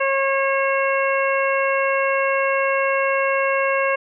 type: harmonic tone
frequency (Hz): 544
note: C#5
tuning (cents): -33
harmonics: 1 / 2 / 3 / 4 / 5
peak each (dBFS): -20 / -23 / -25 / -26 / -27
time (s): 0-3.96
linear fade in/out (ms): 10
effects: none